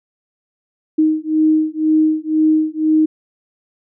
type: beating tone pair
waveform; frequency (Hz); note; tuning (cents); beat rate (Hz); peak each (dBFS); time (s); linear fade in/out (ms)
sine; 311.1 / 313.1; D#4 / D#4; 0 / +11; 2; -15; 0.98-3.06; 10
effects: none